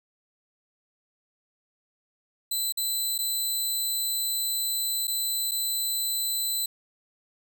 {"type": "tone with dropouts", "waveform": "10% pulse", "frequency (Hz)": 4020, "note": "B7", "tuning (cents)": 30, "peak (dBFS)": -19, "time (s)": [2.51, 6.66], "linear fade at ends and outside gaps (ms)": 5, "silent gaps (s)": [[2.724, 2.772], [3.18, 3.187], [5.072, 5.078], [5.512, 5.516]], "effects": []}